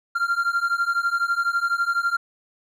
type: beating tone pair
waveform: triangle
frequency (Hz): 1381 / 1393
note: F6 / F6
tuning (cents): -20 / -5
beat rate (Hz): 12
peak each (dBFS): -22 / -21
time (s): 0.15-2.17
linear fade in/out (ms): 10
effects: none